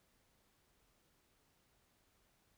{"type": "silence", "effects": ["pink hiss -75 dBFS RMS until 2.57 s"]}